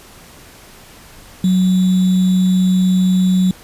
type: tone with sample-and-hold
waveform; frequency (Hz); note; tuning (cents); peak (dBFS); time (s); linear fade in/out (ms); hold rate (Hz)
sine; 185; F#3; 0; -10; 1.44-3.51; 2; 3675
effects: pink hiss -41 dBFS RMS until 3.63 s + resampled to 32000 Hz